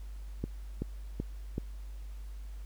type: click train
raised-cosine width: 3 ms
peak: -20 dBFS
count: 4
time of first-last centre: 0.44-1.581 s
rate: 2.63 Hz
effects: added 50 Hz sine -40 dBFS peak until 2.65 s + pink hiss -62 dBFS RMS until 2.65 s